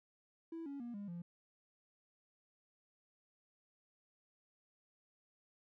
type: tone with pitch steps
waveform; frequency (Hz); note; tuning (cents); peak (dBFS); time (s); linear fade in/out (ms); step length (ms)
triangle; 329.6 / 280.4 / 238.5 / 202.9 / 172.59; E4 / C#4 / A#3 / G#3 / F3; 0 / +20 / +40 / -40 / -20; -40; 0.52-1.22; 5; 140
effects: tanh soft clip ceiling -38 dBFS